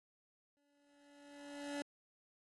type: tone with exponential growth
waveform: 25% pulse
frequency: 287 Hz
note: D4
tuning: 40 cents flat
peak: -35 dBFS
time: 0.57-1.82 s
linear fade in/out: 0 ms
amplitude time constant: 270 ms
effects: AAC 32 kbps